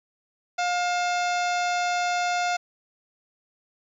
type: harmonic tone with a mistuned harmonic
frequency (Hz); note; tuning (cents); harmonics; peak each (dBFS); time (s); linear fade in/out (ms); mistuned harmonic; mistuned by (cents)
710; F5; +28; 1 / 2 / 3 / 4 / 5 / 6 / 7 / 8 / 9 / 10; -24 / -30 / -34 / -36 / -38 / -40 / -41 / -42 / -43 / -44; 0.58-2.57; 10; 4; -120
effects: 10-bit